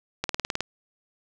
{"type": "click train", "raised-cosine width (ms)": 0.2, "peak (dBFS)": -9, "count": 8, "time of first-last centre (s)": [0.24, 0.606], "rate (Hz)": 19.1, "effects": []}